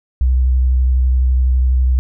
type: tone with vibrato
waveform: sine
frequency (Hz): 63.6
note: C2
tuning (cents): -48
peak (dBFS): -10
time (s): 0.21-1.99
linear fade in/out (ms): 0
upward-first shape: triangle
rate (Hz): 12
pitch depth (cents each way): 29
effects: none